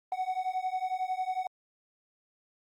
triangle beating tone pair, 740 / 751 Hz, F#5 / F#5, 0 / +26 cents, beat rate 11 Hz, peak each -31 dBFS, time 0.12-1.47 s, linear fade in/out 2 ms, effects Opus 24 kbps

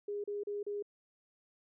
sine tone bursts, 410 Hz, G#4, 22 cents flat, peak -35 dBFS, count 4, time 0.08-0.825 s, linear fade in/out 5 ms, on 160 ms, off 35 ms, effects none

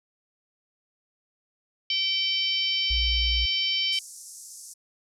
harmonic tone, 770 Hz, G5, 31 cents flat, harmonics 3 / 4 / 5 / 6 / 7, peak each -32 / -25 / -36 / -32 / -32 dBFS, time 1.9-3.99 s, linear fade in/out 2 ms
sine tone, 60.7 Hz, B1, 29 cents flat, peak -25 dBFS, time 2.9-3.46 s, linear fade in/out 10 ms
pink band-pass noise, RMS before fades -44 dBFS, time 3.92-4.74 s, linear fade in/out 10 ms, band 5500 to 11000 Hz, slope 48 dB/octave
effects none

